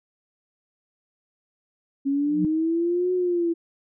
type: linear two-way sweep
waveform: sine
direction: up then down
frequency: 273 to 366.8 to 332.8 Hz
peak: -20 dBFS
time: 2.05-3.54 s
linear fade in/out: 20 ms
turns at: 3.13 s
type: tone with exponential growth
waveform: sine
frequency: 180 Hz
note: F#3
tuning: 47 cents flat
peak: -19 dBFS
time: 2.21-2.45 s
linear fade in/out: 2 ms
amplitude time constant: 51 ms
effects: none